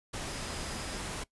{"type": "tone in noise", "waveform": "sine", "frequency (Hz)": 4993, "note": "D#8", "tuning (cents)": 5, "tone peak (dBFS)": -49, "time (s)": [0.28, 1], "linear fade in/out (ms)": 10, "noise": "pink", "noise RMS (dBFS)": -38, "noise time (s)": [0.13, 1.24], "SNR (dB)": -14, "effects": ["noise-tail reverb RT60 0.1 s tail -20 dB re dry", "resampled to 24000 Hz"]}